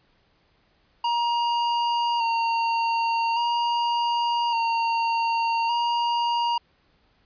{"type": "tone with vibrato", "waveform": "square", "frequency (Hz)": 932.3, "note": "A#5", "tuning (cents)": 0, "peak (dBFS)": -22, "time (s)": [1.04, 6.58], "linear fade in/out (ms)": 5, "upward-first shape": "square", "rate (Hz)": 0.43, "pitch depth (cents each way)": 23, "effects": ["pink hiss -64 dBFS RMS until 7.25 s", "resampled to 11025 Hz"]}